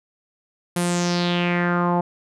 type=tone with low-pass filter sweep; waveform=sawtooth; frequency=175.2 Hz; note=F3; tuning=6 cents sharp; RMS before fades=-21 dBFS; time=0.76-2.01 s; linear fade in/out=5 ms; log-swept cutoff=11000 to 810 Hz; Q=3.9; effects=none